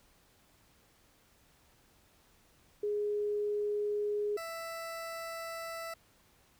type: tone pair in turn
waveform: sine / 20% pulse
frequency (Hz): 415.3 / 661.9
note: G#4 / E5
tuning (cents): 0 / +7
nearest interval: minor sixth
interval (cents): 807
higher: second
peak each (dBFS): -30 / -34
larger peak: first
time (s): 2.83-4.37 / 4.37-5.94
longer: second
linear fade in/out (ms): 5
effects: pink hiss -66 dBFS RMS until 6.59 s